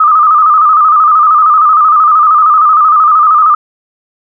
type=tone with vibrato; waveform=sine; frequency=1235 Hz; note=D#6; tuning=13 cents flat; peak=-3 dBFS; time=0-3.55 s; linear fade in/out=5 ms; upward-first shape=square; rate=13 Hz; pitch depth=59 cents each way; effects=none